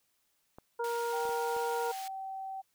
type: clicks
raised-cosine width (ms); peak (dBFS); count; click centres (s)
1; -34; 4; 0.585 / 1.254 / 1.292 / 1.565
type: harmonic tone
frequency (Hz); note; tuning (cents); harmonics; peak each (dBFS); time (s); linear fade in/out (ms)
470; A#4; +14; 1 / 2 / 3; -33 / -35 / -42; 0.79-1.92; 10
type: high-pass noise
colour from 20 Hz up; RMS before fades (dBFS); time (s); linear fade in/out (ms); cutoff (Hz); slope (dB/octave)
pink; -47; 0.84-2.08; 2; 2100; 12
type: tone with pitch glide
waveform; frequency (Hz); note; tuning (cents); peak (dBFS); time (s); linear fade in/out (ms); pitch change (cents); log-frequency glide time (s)
sine; 783 to 770; G5 to G5; -2 to -31; -37; 1.12-2.62; 20; -29; 1.68-1.89
effects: white hiss -75 dBFS RMS until 2.74 s